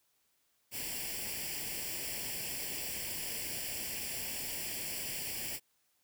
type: noise with comb filter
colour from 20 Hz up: white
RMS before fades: -39 dBFS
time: 0.71-5.6 s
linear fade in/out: 50 ms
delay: 0.39 ms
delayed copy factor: +0.8
effects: white hiss -75 dBFS RMS until 6.03 s